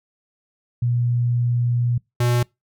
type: tone pair in turn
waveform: sine / square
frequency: 120.7 / 121.27 Hz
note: B2 / B2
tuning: -39 / -31 cents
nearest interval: unison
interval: 8 cents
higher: second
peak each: -17 dBFS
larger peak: neither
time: 0.82-1.98 / 2.2-2.43 s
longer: first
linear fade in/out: 5 ms
effects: noise-tail reverb RT60 0.2 s tail -25 dB re dry